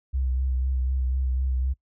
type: tone with vibrato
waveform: sine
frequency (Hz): 64.6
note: C2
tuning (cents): -21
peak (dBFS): -22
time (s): 0.13-1.74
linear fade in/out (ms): 20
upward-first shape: sine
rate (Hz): 4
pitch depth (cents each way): 33
effects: noise-tail reverb RT60 0.1 s tail -22 dB re dry